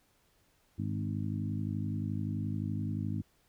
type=harmonic tone with a mistuned harmonic; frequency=51.6 Hz; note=G#1; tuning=10 cents flat; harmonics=2 / 3 / 4 / 5 / 6; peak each=-35 / -39 / -38 / -40 / -44 dBFS; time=0.78-3.22 s; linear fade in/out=10 ms; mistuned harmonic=2; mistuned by=-37 cents; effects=pink hiss -70 dBFS RMS until 3.48 s